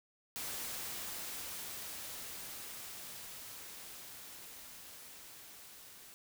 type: noise with level ramp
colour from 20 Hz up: white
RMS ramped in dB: -41 to -55 dBFS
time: 0.36-6.14 s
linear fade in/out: 0 ms
effects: none